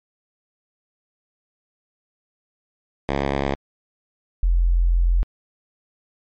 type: tone pair in turn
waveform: 5% pulse / sine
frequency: 69.4 / 43.22 Hz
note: C#2 / F1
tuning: +3 / -17 cents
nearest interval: minor sixth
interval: 820 cents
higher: first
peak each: -9 / -14 dBFS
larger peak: first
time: 3.09-3.55 / 4.43-5.23 s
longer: second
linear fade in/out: 0 ms
effects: low-pass 3000 Hz 12 dB/octave + MP3 48 kbps